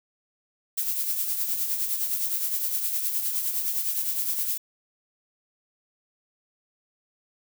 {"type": "noise with tremolo", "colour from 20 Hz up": "violet", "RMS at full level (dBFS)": -25, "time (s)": [0.77, 4.58], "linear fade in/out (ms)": 10, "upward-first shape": "triangle", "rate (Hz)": 9.7, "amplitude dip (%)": 55, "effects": []}